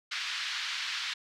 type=band-pass noise; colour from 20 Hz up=white; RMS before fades=-35 dBFS; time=0.11-1.14 s; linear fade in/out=10 ms; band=1300 to 4500 Hz; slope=24 dB/octave; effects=none